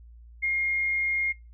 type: tone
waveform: sine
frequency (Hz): 2134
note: C7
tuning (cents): +34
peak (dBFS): -23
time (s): 0.42-1.33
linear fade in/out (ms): 20
effects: noise-tail reverb RT60 0.3 s tail -24 dB re dry + added 58 Hz sine -46 dBFS peak until 1.53 s